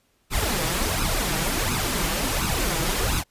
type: noise with flanger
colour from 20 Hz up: pink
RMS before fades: -24 dBFS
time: 0.3-3.24 s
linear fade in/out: 50 ms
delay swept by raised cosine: 0.77 to 6.27 ms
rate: 1.4 Hz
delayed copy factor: +0.75
effects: pink hiss -66 dBFS RMS until 3.3 s + resampled to 32000 Hz